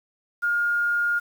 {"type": "tone with quantisation", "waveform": "sine", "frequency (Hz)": 1419, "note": "F6", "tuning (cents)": 27, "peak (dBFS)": -20, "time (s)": [0.42, 1.2], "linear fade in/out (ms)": 20, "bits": 8, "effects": []}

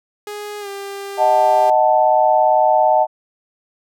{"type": "tone with pitch glide", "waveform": "sawtooth", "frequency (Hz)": [415.3, 397.5], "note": ["G#4", "G4"], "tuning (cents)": [0, 24], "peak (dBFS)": -23, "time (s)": [0.27, 1.7], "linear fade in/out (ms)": 2, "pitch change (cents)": -76, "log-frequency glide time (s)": [0.6, 0.68]}
{"type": "chord", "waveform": "sine", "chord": "D# diminished", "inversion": "none", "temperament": "equal", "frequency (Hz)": [622.3, 740, 880], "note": ["D#5", "F#5", "A5"], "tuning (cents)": [0, 0, 0], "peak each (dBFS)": -15, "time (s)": [1.17, 3.07], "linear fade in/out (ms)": 50}
{"effects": []}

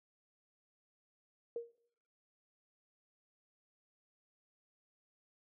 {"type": "tone with exponential decay", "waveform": "sine", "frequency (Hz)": 468.8, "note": "A#4", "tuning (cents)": 10, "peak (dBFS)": -34, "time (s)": [1.56, 1.78], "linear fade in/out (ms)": 2, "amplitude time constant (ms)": 47, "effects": ["noise-tail reverb RT60 0.7 s tail -22 dB re dry"]}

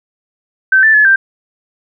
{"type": "tone with pitch steps", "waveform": "sine", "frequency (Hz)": [1544, 1764, 1713, 1575], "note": ["G6", "A6", "A6", "G6"], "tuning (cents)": [-27, 4, -47, 8], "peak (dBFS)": -5, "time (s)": [0.72, 1.16], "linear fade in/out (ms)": 5, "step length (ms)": 110, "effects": []}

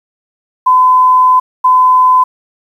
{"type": "tone bursts at uneven times", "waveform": "sine", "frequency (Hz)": 1015, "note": "B5", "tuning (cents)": 47, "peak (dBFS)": -4, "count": 2, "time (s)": [[0.66, 1.4], [1.64, 2.24]], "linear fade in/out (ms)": 10, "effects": ["7-bit"]}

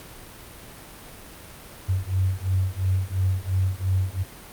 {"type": "beating tone pair", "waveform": "sine", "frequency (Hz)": [92.5, 95.4], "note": ["F#2", "G2"], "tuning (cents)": [0, -47], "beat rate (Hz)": 2.9, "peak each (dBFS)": -24, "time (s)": [1.88, 4.24], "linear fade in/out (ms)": 20, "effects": ["pink hiss -43 dBFS RMS until 4.52 s", "Opus 48 kbps"]}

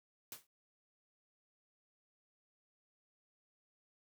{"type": "noise with exponential decay", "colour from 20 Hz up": "white", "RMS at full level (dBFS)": -43, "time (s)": [0.32, 0.47], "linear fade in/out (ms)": 2, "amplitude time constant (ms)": 31, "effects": []}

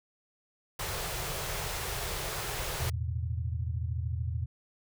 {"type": "band-stop noise", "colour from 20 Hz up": "pink", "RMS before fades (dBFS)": -35, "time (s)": [0.79, 2.9], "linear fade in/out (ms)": 5, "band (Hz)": [170, 360], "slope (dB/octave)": 48}
{"type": "chord", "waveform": "sine", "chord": "E suspended fourth", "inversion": "none", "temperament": "equal", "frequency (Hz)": [82.41, 110, 123.47], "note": ["E2", "A2", "B2"], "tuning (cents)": [0, 0, 0], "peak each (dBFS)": [-32, -36, -37], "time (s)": [2.8, 4.46], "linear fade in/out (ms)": 10}
{"effects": []}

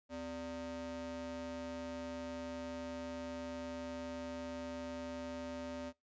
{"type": "ring-modulated tone", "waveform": "square", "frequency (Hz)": 164.81, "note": "E3", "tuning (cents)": 0, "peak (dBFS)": -39, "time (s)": [0.09, 5.93], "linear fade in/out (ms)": 50, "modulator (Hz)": 420, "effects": ["noise-tail reverb RT60 0.2 s tail -23 dB re dry", "resampled to 16000 Hz"]}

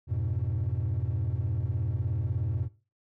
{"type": "chord", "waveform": "triangle", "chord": "F diminished", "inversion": "none", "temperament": "equal", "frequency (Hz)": [87.31, 103.83, 123.47], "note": ["F2", "Ab2", "Cb3"], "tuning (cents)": [0, 0, 0], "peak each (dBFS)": -29, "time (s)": [0.07, 2.69], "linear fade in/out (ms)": 50, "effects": ["noise-tail reverb RT60 0.3 s tail -17 dB re dry", "tanh soft clip ceiling -20 dBFS"]}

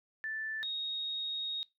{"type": "tone pair in turn", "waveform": "sine", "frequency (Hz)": [1760, 3748], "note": ["A6", "A#7"], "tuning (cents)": [0, 9], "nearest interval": "octave + minor second", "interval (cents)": 1309, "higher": "second", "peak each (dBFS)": [-35, -34], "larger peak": "second", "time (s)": [[0.24, 0.63], [0.63, 1.63]], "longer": "second", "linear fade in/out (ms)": 0, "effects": ["noise-tail reverb RT60 0.2 s tail -20 dB re dry"]}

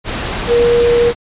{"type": "tone in noise", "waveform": "sine", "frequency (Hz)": 475.2, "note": "A#4", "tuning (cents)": 33, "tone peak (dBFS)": -8, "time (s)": [0.47, 1.13], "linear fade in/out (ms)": 50, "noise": "pink", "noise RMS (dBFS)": -20, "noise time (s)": [0.04, 1.15], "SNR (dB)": 9, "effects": ["resampled to 8000 Hz"]}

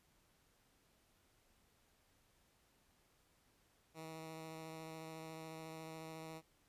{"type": "tone with vibrato", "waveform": "10% pulse", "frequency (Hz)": 160.1, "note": "D#3", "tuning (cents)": 50, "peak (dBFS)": -40, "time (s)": [3.94, 6.42], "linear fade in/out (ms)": 50, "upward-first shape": "square", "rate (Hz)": 14, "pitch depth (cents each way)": 9, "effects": ["pink hiss -74 dBFS RMS until 6.68 s", "resampled to 32000 Hz"]}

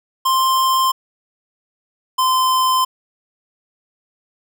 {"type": "tone pair in turn", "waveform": "square", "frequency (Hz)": [1049, 1032.8], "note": ["C6", "C6"], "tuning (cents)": [4, -23], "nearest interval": "unison", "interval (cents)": 27, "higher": "first", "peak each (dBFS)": -14, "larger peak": "neither", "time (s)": [[0.25, 0.92], [2.18, 2.85]], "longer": "neither", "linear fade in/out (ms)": 10, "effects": []}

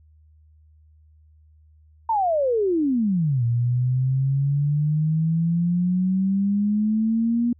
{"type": "exponential two-way sweep", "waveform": "sine", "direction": "down then up", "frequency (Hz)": [932.3, 116.9, 240.8], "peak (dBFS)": -18, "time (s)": [2.09, 7.53], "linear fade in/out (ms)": 5, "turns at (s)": 3.44, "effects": ["added 77 Hz sine -51 dBFS peak until 7.59 s"]}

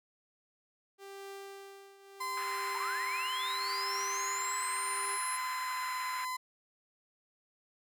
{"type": "tone with tremolo", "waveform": "sawtooth", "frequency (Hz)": 393.9, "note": "G4", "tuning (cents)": 8, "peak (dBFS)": -39, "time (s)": [0.98, 5.19], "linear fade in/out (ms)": 50, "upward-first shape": "triangle", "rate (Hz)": 0.75, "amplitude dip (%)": 80}
{"type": "tone with pitch glide", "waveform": "35% pulse", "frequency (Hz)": [1029, 1016.6], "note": ["C6", "B5"], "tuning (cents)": [-29, 50], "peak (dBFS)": -33, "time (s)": [2.2, 6.37], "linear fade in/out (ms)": 10, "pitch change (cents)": -21, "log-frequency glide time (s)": [4.19, 6.17]}
{"type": "band-pass noise", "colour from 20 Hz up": "white", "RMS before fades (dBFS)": -44, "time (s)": [2.37, 6.25], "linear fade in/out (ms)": 2, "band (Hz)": [1100, 2100], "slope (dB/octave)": 24}
{"type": "linear sweep", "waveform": "sine", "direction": "up", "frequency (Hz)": [835, 11000], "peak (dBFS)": -37, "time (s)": [2.74, 5.38], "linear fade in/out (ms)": 20}
{"effects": []}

